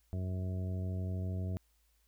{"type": "harmonic tone", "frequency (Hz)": 92.5, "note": "F#2", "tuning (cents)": 0, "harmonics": [1, 2, 3, 4, 5, 6, 7], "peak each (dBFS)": [-34, -42, -50, -51, -54, -60, -51], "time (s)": [0.13, 1.57], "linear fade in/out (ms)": 0, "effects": ["added 55 Hz sine -70 dBFS peak until 2.07 s", "white hiss -75 dBFS RMS until 2.07 s"]}